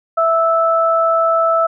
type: tone pair together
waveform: sine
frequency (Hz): 659.3 / 1314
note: E5 / E6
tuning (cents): 0 / -6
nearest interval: octave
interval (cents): 1194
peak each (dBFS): -14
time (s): 0.17-1.67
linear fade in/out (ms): 10
effects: none